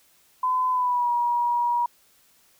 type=tone with pitch glide; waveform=sine; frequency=1015 to 958 Hz; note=B5 to A#5; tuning=+47 to +47 cents; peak=-20 dBFS; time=0.43-1.86 s; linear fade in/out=5 ms; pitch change=-100 cents; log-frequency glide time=0.7-1.11 s; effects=white hiss -60 dBFS RMS until 2.59 s